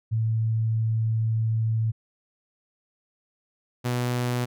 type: tone pair in turn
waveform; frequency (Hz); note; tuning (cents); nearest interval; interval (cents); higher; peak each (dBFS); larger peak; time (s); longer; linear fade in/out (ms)
sine / sawtooth; 111.7 / 122.91; A2 / B2; +27 / -8; major second; 165; second; -21 / -20; second; 0.11-1.92 / 3.84-4.46; first; 20
effects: none